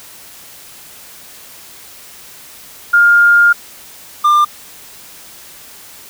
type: tone pair in turn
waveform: sine / triangle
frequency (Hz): 1410 / 1195.6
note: F6 / D6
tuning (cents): +16 / +31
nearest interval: minor third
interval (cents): 285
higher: first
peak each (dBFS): -5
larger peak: neither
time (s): 2.93-3.53 / 4.24-4.45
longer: first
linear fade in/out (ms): 10
effects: white hiss -37 dBFS RMS until 6.09 s